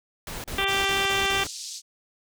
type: noise bursts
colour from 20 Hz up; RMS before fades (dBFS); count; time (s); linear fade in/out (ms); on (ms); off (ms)
pink; -35; 6; 0.27-1.47; 2; 170; 36
type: noise with exponential growth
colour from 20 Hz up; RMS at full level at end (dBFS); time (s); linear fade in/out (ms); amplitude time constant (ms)
brown; -31; 0.43-0.55; 0; 25
type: harmonic tone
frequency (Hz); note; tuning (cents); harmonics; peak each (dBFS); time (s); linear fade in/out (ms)
392; G4; 0; 1 / 2 / 3 / 4 / 5 / 6 / 7 / 8 / 9; -31 / -31 / -31 / -31 / -31 / -31 / -31 / -31 / -31; 0.58-1.44; 5
type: band-pass noise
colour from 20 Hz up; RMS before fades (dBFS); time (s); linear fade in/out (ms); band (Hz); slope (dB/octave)
white; -37; 0.66-1.82; 50; 4100 to 7000; 24
effects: none